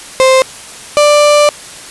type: tone pair in turn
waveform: 35% pulse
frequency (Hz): 523.3 / 590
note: C5 / D5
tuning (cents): 0 / +8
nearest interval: major second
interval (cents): 208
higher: second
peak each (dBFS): -3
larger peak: neither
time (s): 0.2-0.42 / 0.97-1.49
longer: second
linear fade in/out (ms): 0
effects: white hiss -30 dBFS RMS until 1.9 s + resampled to 24000 Hz